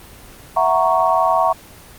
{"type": "chord", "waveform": "sine", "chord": "F# dominant seventh", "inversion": "third", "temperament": "equal", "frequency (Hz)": [659.3, 740, 932.3, 1108.7], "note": ["E5", "F#5", "A#5", "C#6"], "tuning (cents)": [0, 0, 0, 0], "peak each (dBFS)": -18, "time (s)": [0.56, 1.53], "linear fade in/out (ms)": 10, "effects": ["pink hiss -41 dBFS RMS until 1.98 s", "Opus 24 kbps"]}